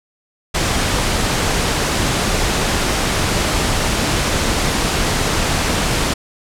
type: noise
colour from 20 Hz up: pink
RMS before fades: -17 dBFS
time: 0.54-6.14 s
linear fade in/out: 10 ms
effects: low-pass 9000 Hz 12 dB/octave